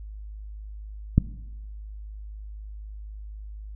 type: click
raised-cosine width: 5 ms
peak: -3 dBFS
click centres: 1.18 s
effects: noise-tail reverb RT60 1.0 s tail -18 dB re dry + added 52 Hz sine -36 dBFS peak until 3.75 s